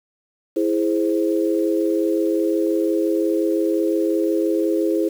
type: chord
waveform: sine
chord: E augmented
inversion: none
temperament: equal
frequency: 329.6 / 415.3 / 523.3 Hz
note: E4 / G#4 / B#4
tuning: 0 / 0 / 0 cents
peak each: -19 / -22 / -24 dBFS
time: 0.56-5.09 s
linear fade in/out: 10 ms
effects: 7-bit